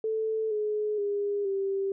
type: tone with pitch steps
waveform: sine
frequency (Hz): 440 / 423.1 / 406.8 / 391.1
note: A4 / G#4 / G#4 / G4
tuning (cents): 0 / +32 / -36 / -4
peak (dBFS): -26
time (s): 0.04-1.92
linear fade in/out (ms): 2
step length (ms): 470
effects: none